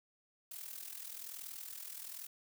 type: noise with amplitude modulation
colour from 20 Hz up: blue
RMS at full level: -44 dBFS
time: 0.51-2.27 s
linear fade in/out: 5 ms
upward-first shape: sine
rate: 41.1 Hz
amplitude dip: 70%
effects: none